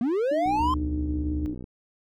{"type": "linear sweep", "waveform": "triangle", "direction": "up", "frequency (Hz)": [220, 1061], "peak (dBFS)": -20, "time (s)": [0.01, 0.74], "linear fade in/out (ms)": 2}
{"type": "tone with tremolo", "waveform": "sine", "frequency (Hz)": 302.9, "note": "D#4", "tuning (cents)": -46, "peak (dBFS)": -27, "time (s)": [0.31, 1.54], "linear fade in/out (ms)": 5, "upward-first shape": "sine", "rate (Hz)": 18, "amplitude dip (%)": 30}
{"type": "click train", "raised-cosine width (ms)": 3, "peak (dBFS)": -26, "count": 74, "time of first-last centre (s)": [0.46, 1.641], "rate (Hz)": 61.8}
{"type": "tone", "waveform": "sine", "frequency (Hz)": 73.42, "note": "D2", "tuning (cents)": 0, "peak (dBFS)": -27, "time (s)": [0.6, 1.46], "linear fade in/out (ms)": 0}
{"effects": []}